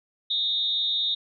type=tone with amplitude modulation; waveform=sine; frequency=3705 Hz; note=A#7; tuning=11 cents flat; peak=-19 dBFS; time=0.3-1.15 s; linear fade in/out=10 ms; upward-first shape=sine; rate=274 Hz; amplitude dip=80%; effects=none